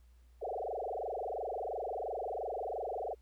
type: tone with frequency modulation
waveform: sine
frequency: 598 Hz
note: D5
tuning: 31 cents sharp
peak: -35 dBFS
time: 0.41-3.15 s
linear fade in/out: 20 ms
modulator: 22.9 Hz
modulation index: 7.9
effects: added 60 Hz sine -58 dBFS peak until 3.21 s + pink hiss -75 dBFS RMS until 3.21 s